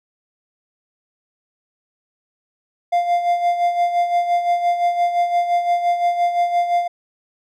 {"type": "tone with tremolo", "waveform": "triangle", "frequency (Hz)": 698.5, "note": "F5", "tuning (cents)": 0, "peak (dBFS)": -11, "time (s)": [2.92, 6.88], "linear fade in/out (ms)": 10, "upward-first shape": "sine", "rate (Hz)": 5.8, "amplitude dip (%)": 60, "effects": []}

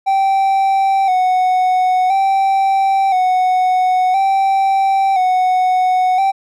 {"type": "tone with vibrato", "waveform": "triangle", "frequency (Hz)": 758, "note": "F#5", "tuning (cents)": 42, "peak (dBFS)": -9, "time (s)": [0.06, 6.32], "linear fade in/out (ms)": 20, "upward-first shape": "square", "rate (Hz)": 0.49, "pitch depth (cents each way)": 45, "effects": []}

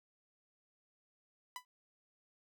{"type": "tone with exponential decay", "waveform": "sawtooth", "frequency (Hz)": 995, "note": "B5", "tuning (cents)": 13, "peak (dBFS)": -35, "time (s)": [1.56, 1.65], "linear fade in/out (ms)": 1, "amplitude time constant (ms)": 18, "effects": []}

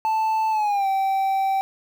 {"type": "tone with pitch glide", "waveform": "triangle", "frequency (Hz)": [880, 775], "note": ["A5", "G5"], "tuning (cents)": [0, -20], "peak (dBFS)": -17, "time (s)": [0.05, 1.61], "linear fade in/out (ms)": 0, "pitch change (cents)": -220, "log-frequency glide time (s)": [0.51, 0.87], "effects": ["8-bit"]}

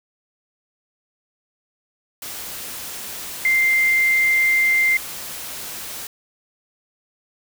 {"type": "tone in noise", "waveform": "sine", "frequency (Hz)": 2093, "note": "C7", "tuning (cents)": 0, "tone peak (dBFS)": -14, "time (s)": [3.45, 4.97], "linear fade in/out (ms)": 2, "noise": "white", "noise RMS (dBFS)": -32, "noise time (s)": [2.22, 6.07], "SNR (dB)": 15, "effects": []}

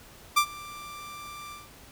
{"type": "tone with ADSR envelope", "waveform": "sawtooth", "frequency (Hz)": 1180, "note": "D6", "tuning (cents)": 8, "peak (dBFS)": -13, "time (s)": [0.36, 1.69], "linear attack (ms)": 15, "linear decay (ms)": 78, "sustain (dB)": -23, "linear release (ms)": 170, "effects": ["pink hiss -51 dBFS RMS until 1.91 s"]}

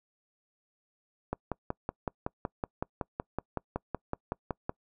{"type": "click train", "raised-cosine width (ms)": 1, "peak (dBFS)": -17, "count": 19, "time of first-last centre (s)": [1.33, 4.694], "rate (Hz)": 5.35, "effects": ["noise-tail reverb RT60 0.1 s tail -26 dB re dry"]}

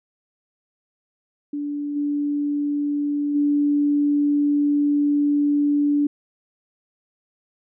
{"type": "tone with level steps", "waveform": "sine", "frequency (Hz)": 290.4, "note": "D4", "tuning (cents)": -19, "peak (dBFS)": [-24, -20, -16], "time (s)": [1.53, 6.07], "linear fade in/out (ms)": 5, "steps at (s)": [1.95, 3.34], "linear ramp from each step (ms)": 20, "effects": []}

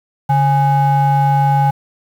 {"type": "ring-modulated tone", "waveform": "triangle", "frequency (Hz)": 342.4, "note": "F4", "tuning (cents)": -34, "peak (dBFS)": -5, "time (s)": [0.29, 1.71], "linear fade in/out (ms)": 10, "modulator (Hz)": 485, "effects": ["7-bit"]}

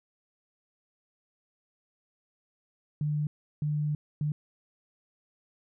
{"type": "tone bursts at uneven times", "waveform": "sine", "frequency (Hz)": 149.4, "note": "D3", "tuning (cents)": 30, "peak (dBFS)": -26, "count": 3, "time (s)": [[3.01, 3.27], [3.62, 3.95], [4.21, 4.32]], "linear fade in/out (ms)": 2, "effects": []}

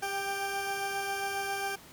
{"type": "tone pair together", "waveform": "20% pulse", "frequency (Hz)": [397.2, 787], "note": ["G4", "G5"], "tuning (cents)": [23, 7], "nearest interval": "octave", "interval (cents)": 1184, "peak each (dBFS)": [-32, -28], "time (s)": [0.02, 1.76], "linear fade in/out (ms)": 10, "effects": ["pink hiss -52 dBFS RMS until 1.92 s", "high-pass 80 Hz 12 dB/octave"]}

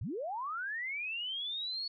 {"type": "linear sweep", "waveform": "sine", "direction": "up", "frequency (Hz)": [70.8, 4435], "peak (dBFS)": -35, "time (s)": [0.01, 1.88], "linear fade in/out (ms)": 5, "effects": []}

